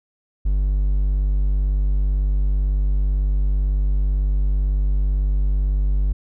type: tone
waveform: triangle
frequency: 49 Hz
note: G1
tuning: in tune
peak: -14 dBFS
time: 0.45-6.13 s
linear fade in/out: 10 ms
effects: none